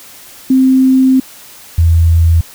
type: tone pair in turn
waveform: sine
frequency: 261.6 / 83 Hz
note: C4 / E2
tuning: 0 / +12 cents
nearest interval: octave + minor sixth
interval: 1988 cents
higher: first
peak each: -5 dBFS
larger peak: neither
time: 0.5-1.2 / 1.78-2.41 s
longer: first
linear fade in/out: 5 ms
effects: white hiss -36 dBFS RMS until 2.54 s